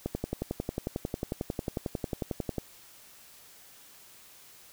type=click train; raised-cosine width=2 ms; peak=-17 dBFS; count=29; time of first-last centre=0.06-2.583 s; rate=11.1 Hz; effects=white hiss -54 dBFS RMS until 4.72 s